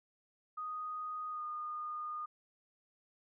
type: tone with pitch glide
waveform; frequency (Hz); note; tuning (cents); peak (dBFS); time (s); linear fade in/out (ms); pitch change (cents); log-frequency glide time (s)
sine; 1243 to 1223.1; D#6 to D#6; -2 to -30; -38; 0.57-2.26; 10; -28; 1.3-1.43
effects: none